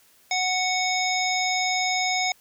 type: harmonic tone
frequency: 740 Hz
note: F#5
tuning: in tune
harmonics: 1 / 3 / 5 / 7 / 9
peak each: -26 / -26 / -31 / -30 / -31 dBFS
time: 0.31-2.32 s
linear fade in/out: 2 ms
effects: white hiss -58 dBFS RMS until 2.4 s